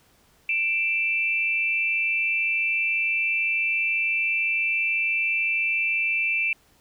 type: tone pair together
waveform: sine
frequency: 2355 / 2653 Hz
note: D7 / E7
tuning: +4 / +10 cents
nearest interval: major second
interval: 206 cents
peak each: -24 dBFS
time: 0.49-6.53 s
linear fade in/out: 2 ms
effects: pink hiss -60 dBFS RMS until 6.8 s